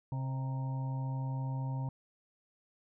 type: harmonic tone with a mistuned harmonic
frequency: 132.6 Hz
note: C3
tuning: 23 cents sharp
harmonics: 1 / 2 / 4 / 5 / 6 / 7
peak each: -33 / -46 / -53 / -55 / -54 / -47 dBFS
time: 0.12-1.89 s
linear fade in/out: 2 ms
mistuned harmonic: 5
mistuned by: -46 cents
effects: none